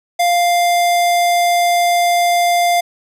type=tone; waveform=square; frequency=698.5 Hz; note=F5; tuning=in tune; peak=-12 dBFS; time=0.19-2.81 s; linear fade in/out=10 ms; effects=resampled to 32000 Hz + 9-bit